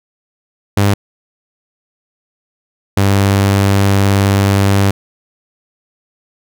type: tone pair in turn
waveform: sawtooth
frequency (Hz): 100.6 / 98.93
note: G2 / G2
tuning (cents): +45 / +16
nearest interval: unison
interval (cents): 29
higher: first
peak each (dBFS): -5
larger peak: neither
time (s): 0.77-0.94 / 2.97-4.91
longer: second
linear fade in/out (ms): 5
effects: none